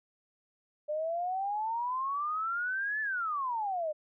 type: exponential two-way sweep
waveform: sine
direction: up then down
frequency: 593 to 1760 to 593 Hz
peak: -30 dBFS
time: 0.88-3.93 s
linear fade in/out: 20 ms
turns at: 3.01 s
effects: none